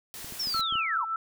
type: noise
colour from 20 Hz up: white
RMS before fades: -41 dBFS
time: 0.14-0.61 s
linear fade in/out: 0 ms
type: clicks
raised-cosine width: 3 ms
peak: -32 dBFS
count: 7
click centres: 0.245 / 0.324 / 0.472 / 0.547 / 0.595 / 0.725 / 0.755 s
type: linear sweep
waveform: sine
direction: down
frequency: 5590 to 832 Hz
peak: -28 dBFS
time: 0.39-1.05 s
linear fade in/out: 10 ms
type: tone with tremolo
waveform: sine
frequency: 1325 Hz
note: E6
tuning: 9 cents sharp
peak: -26 dBFS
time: 0.54-1.16 s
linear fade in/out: 2 ms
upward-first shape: sine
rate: 5.3 Hz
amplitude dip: 50%
effects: none